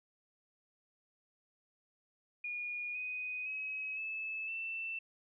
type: tone with pitch steps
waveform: sine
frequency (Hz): 2440 / 2496 / 2552 / 2611 / 2670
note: D#7 / D#7 / D#7 / E7 / E7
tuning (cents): -34 / +5 / +43 / -17 / +22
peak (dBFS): -37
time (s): 2.44-4.99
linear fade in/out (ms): 5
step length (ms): 510
effects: none